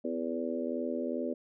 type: harmonic tone with a mistuned harmonic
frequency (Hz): 82.41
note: E2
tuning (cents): 0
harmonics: 3 / 4 / 5 / 6 / 7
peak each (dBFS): -35 / -38 / -39 / -39 / -38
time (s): 0.04-1.34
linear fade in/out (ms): 10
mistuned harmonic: 3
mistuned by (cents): +32
effects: none